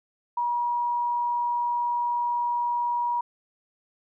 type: tone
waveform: sine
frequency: 959 Hz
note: A#5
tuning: 49 cents sharp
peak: -23 dBFS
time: 0.37-3.21 s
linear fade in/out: 5 ms
effects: none